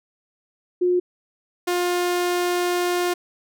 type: tone pair in turn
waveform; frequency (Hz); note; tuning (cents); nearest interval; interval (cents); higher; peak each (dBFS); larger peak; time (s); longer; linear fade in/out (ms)
sine / sawtooth; 358.6 / 354.5; F4 / F4; +46 / +26; unison; 20; first; -16 / -16; neither; 0.81-1 / 1.67-3.14; second; 10
effects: none